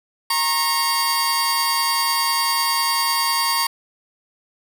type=tone cluster; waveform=sawtooth; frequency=932 / 1086 / 4650 Hz; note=A#5 / C#6 / D8; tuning=-1 / -36 / -18 cents; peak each=-19 dBFS; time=0.3-3.67 s; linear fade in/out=5 ms; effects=none